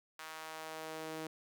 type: tone with high-pass filter sweep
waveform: sawtooth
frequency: 158.5 Hz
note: D#3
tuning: 32 cents sharp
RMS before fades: -45 dBFS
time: 0.19-1.27 s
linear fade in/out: 2 ms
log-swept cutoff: 1200 to 330 Hz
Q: 1.2
effects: none